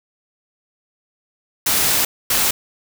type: noise bursts at uneven times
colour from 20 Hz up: white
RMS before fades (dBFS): -17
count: 2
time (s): 1.66-2.05 / 2.3-2.51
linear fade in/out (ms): 5
effects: none